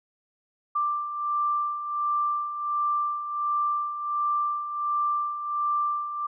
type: beating tone pair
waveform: sine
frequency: 1179 / 1180.4 Hz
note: D6 / D6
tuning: +6 / +8 cents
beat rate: 1.4 Hz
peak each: -32 / -25 dBFS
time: 0.75-6.27 s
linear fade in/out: 10 ms
effects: none